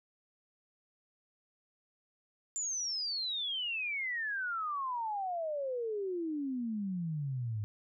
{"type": "exponential sweep", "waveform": "sine", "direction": "down", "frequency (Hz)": [7230, 101.9], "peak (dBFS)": -33, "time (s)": [2.56, 7.64], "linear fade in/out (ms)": 0, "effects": []}